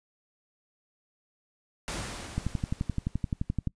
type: noise with exponential decay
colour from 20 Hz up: pink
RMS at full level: -33 dBFS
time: 1.88-3.68 s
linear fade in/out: 0 ms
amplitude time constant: 390 ms
type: click train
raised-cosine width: 5 ms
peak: -16 dBFS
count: 16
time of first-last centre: 2.38-3.673 s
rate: 11.6 Hz
effects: noise-tail reverb RT60 0.1 s tail -24 dB re dry + resampled to 22050 Hz